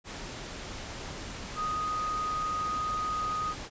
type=tone in noise; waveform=sine; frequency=1244.5 Hz; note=D#6; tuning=in tune; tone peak=-29 dBFS; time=1.55-3.55 s; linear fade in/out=50 ms; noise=pink; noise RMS=-40 dBFS; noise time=0.04-3.7 s; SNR=+8 dB; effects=resampled to 16000 Hz